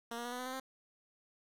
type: tone with pitch steps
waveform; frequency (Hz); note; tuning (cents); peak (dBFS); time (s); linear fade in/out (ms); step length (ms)
10% pulse; 233.1 / 237.9 / 242.7 / 247.7 / 252.7 / 257.9 / 263.2; A#3 / A#3 / B3 / B3 / B3 / C4 / C4; 0 / +35 / -30 / +5 / +40 / -25 / +10; -31; 0.11-0.6; 5; 70
effects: resampled to 32000 Hz + 10-bit